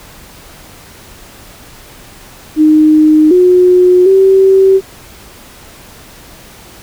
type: tone with pitch steps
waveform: sine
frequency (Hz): 308.4 / 362.3 / 384.5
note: D#4 / F#4 / G4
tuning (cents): -15 / -36 / -33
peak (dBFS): -3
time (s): 2.56-4.81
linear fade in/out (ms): 50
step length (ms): 750
effects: pink hiss -36 dBFS RMS until 6.82 s